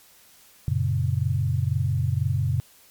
sine chord, F# major, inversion none, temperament equal, 92.5 / 116.54 / 138.59 Hz, F#2 / A#2 / C#3, 0 / 0 / 0 cents, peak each -25 dBFS, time 0.68-2.6 s, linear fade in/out 0 ms, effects white hiss -54 dBFS RMS until 2.9 s + MP3 96 kbps

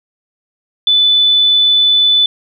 sine tone, 3494 Hz, A7, 13 cents flat, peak -7 dBFS, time 0.87-2.26 s, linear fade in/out 2 ms, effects none

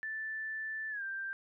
sine tone with pitch glide, 1760 to 1577.1 Hz, A6 to G6, 0 to +10 cents, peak -36 dBFS, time 0.03-1.33 s, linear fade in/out 0 ms, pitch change -190 cents, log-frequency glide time 0.9-1.03 s, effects none

